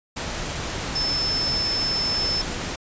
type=tone in noise; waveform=sine; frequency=5270 Hz; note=E8; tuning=1 cent flat; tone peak=-22 dBFS; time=0.95-2.42 s; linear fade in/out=10 ms; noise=pink; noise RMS=-29 dBFS; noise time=0.16-2.76 s; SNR=+4 dB; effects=resampled to 16000 Hz